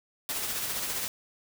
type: noise with tremolo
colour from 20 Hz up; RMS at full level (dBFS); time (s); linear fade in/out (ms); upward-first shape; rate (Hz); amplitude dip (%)
white; -31; 0.29-1.08; 0; sine; 15; 35
effects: none